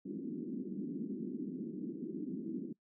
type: band-pass noise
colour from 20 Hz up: pink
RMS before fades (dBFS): -41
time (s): 0.05-2.73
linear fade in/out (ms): 10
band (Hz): 190 to 350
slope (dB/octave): 48
effects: noise-tail reverb RT60 0.1 s tail -23 dB re dry

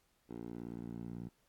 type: tone with band-pass filter sweep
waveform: 10% pulse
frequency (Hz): 58.27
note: A#1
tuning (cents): 0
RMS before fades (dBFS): -45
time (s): 0.29-1.29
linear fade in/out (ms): 10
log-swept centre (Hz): 350 to 170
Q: 1.3
effects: pink hiss -75 dBFS RMS until 1.48 s + AAC 64 kbps

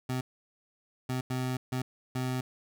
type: tone bursts at uneven times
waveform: 25% pulse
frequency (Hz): 128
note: C3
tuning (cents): -38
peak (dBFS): -26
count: 5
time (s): 0.09-0.21 / 1.09-1.21 / 1.3-1.57 / 1.72-1.82 / 2.15-2.41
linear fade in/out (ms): 5
effects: none

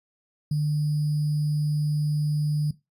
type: tone with sample-and-hold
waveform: sine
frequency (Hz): 150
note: D3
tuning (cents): +37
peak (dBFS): -21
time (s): 0.51-2.71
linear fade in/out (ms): 5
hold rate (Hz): 4900
effects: noise-tail reverb RT60 0.2 s tail -17 dB re dry + resampled to 32000 Hz

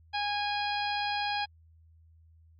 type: harmonic tone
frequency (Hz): 823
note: G#5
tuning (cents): -16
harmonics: 1 / 2 / 3 / 4 / 5 / 6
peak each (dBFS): -31 / -37 / -38 / -39 / -40 / -41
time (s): 0.13-1.46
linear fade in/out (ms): 20
effects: added 81 Hz sine -56 dBFS peak until 2.59 s + AAC 48 kbps

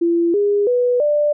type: tone with pitch steps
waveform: sine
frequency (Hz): 339.6 / 408.5 / 491.5 / 591.3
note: F4 / G#4 / B4 / D5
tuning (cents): -48 / -29 / -8 / +12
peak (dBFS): -13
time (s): 0.01-1.33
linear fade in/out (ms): 10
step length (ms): 330
effects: none

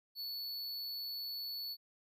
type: tone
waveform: square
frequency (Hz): 4435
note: C#8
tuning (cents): 0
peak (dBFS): -40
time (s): 0.15-1.77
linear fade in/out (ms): 50
effects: none

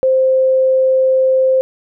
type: tone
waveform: sine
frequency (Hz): 523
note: C5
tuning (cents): -1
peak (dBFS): -9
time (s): 0.03-1.61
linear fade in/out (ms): 0
effects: none

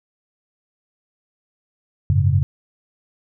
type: chord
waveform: sine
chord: F# suspended second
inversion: none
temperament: just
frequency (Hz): 92.5 / 104.06 / 138.75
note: F#2 / G#2 / C#3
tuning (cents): 0 / +4 / +2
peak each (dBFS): -17 / -19 / -18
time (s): 2.1-2.43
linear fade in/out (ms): 0
effects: none

